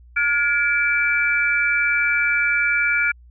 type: tone cluster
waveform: sine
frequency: 1424 / 1685 / 2325 Hz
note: F6 / G#6 / D7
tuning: +33 / +25 / -18 cents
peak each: -20 / -26 / -19 dBFS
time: 0.16-3.12 s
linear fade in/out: 10 ms
effects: added 60 Hz sine -44 dBFS peak until 3.3 s